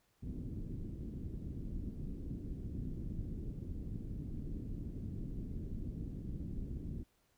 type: low-pass noise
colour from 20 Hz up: pink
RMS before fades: -42 dBFS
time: 0.22-7.04 s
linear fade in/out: 20 ms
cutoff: 300 Hz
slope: 24 dB/octave
effects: pink hiss -75 dBFS RMS until 7.37 s